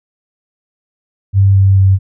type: tone with pitch steps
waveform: sine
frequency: 98 / 97.04 / 96.09 Hz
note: G2 / G2 / G2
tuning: 0 / -17 / -34 cents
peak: -5 dBFS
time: 1.33-1.99 s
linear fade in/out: 50 ms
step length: 220 ms
effects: none